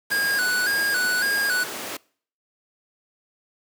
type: noise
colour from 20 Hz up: pink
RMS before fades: -31 dBFS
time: 0.1-1.97 s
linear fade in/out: 5 ms
type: tone with vibrato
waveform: square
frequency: 1553 Hz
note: G6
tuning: 17 cents flat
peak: -21 dBFS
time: 0.11-1.64 s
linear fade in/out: 10 ms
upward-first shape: square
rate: 1.8 Hz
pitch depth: 81 cents each way
effects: noise-tail reverb RT60 0.5 s tail -24 dB re dry + high-pass 300 Hz 12 dB/octave